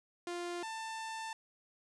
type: tone pair in turn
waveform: sawtooth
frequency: 349.2 / 890.2 Hz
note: F4 / A5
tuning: 0 / +20 cents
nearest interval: octave + major third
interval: 1620 cents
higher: second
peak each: -34 / -36 dBFS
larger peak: first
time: 0.27-0.63 / 0.63-1.33 s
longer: second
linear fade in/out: 2 ms
effects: resampled to 22050 Hz + 11-bit